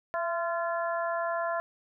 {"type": "harmonic tone with a mistuned harmonic", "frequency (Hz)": 344.2, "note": "F4", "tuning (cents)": -25, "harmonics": [2, 3, 4, 5], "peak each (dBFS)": [-30, -34, -36, -38], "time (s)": [0.14, 1.6], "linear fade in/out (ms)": 0, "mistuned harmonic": 2, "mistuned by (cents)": -41, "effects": []}